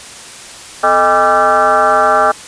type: tone with frequency modulation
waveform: sine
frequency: 990 Hz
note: B5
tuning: 4 cents sharp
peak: -7 dBFS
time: 0.83-2.32 s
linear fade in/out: 10 ms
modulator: 184 Hz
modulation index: 2.6
effects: white hiss -32 dBFS RMS until 2.47 s + resampled to 22050 Hz